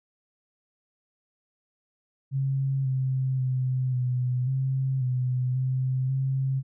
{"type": "tone with pitch steps", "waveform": "sine", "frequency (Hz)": [135.5, 131.3, 128.8, 125.4, 132.9, 126.5, 129.9, 133.6], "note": ["C#3", "C3", "C3", "B2", "C3", "B2", "C3", "C3"], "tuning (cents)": [-39, 6, -27, 27, 27, 42, -12, 36], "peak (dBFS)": -23, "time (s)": [2.31, 6.63], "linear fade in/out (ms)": 50, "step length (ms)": 540, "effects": []}